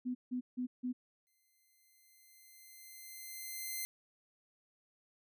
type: tone bursts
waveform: sine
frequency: 250 Hz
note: B3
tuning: 21 cents sharp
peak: -34 dBFS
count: 4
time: 0.05-0.93 s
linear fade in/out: 20 ms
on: 100 ms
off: 160 ms
type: tone with exponential growth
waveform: 5% pulse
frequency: 2076 Hz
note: C7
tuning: 14 cents flat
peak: -27 dBFS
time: 1.27-3.85 s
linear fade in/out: 0 ms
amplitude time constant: 560 ms
effects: none